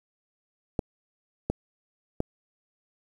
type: clicks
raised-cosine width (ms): 2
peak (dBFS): -12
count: 3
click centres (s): 0.792 / 1.5 / 2.204
effects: 8-bit